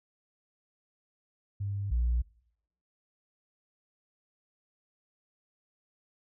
sine tone pair in turn, 100 / 59.46 Hz, G2 / A#1, +35 / +35 cents, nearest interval major sixth, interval 900 cents, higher first, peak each -30 / -23 dBFS, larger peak second, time 1.6-1.91 / 1.91-2.22 s, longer neither, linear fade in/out 10 ms, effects noise-tail reverb RT60 0.7 s tail -24 dB re dry + tanh soft clip ceiling -22 dBFS

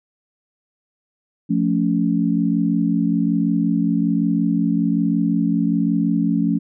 sine chord, F augmented, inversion none, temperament equal with one note detuned, 174.61 / 220 / 281.2 Hz, F3 / A3 / C#4, 0 / 0 / +25 cents, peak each -20 dBFS, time 1.49-6.59 s, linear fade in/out 20 ms, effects none

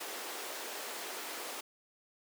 pink high-pass noise, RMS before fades -42 dBFS, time 0-1.61 s, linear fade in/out 10 ms, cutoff 350 Hz, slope 24 dB/octave, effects none

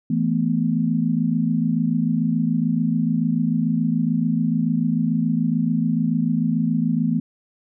sine chord, E suspended fourth, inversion none, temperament equal, 164.81 / 220 / 246.9 Hz, E3 / A3 / B3, 0 / 0 / 0 cents, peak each -22 dBFS, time 0.1-7.2 s, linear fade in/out 5 ms, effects none

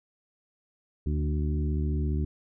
harmonic tone with a mistuned harmonic, 74.6 Hz, D2, 28 cents sharp, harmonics 1 / 2 / 3 / 4 / 5, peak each -26 / -32 / -36 / -38 / -40 dBFS, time 1.06-2.25 s, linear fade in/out 5 ms, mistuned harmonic 3, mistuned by +21 cents, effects none

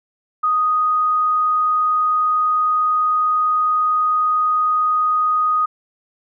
sine tone, 1244.5 Hz, D#6, in tune, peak -14 dBFS, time 0.43-5.66 s, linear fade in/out 10 ms, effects none

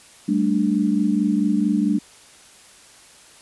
sine chord, G suspended second, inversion none, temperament just, 196 / 220.5 / 294 Hz, G3 / A3 / D4, 0 / +4 / +2 cents, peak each -21 dBFS, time 0.28-1.99 s, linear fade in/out 10 ms, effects white hiss -48 dBFS RMS until 3.41 s + resampled to 24000 Hz

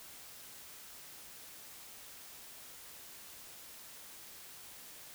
silence, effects white hiss -52 dBFS RMS until 5.14 s

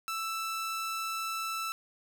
sawtooth tone, 1323 Hz, E6, 6 cents sharp, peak -29 dBFS, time 0.08-1.72 s, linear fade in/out 0 ms, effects none

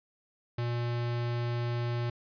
square tone, 119.5 Hz, A#2, 43 cents sharp, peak -30 dBFS, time 0.58-2.1 s, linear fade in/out 5 ms, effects resampled to 11025 Hz

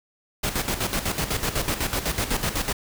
pink noise with tremolo, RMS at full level -24 dBFS, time 0.43-2.73 s, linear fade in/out 10 ms, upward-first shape square, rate 8 Hz, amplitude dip 65%, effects none

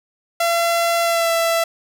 sawtooth tone with pitch glide, 679 to 666.6 Hz, F5 to E5, -49 to +19 cents, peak -12 dBFS, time 0.4-1.64 s, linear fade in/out 5 ms, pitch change -32 cents, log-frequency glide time 1.03-1.31 s, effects none

